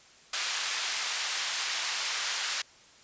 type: band-pass noise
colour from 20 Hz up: white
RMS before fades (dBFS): -32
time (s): 0.33-2.62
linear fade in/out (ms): 5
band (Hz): 1100 to 5800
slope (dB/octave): 12
effects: white hiss -56 dBFS RMS until 3.03 s + resampled to 16000 Hz